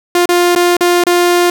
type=tone with dropouts; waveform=sawtooth; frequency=351.6 Hz; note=F4; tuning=12 cents sharp; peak=-4 dBFS; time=0.15-1.5 s; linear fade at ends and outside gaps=2 ms; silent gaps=0.257-0.29 / 0.551-0.56 / 0.768-0.808 / 1.038-1.067 s; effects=none